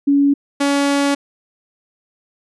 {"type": "tone pair in turn", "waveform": ["sine", "sawtooth"], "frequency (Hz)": [282.1, 282.1], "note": ["C#4", "C#4"], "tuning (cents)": [30, 30], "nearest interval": "unison", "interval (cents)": 0, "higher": "neither", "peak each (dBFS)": -10, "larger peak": "neither", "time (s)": [[0.07, 0.34], [0.6, 1.15]], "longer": "second", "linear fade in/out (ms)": 10, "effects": ["resampled to 24000 Hz"]}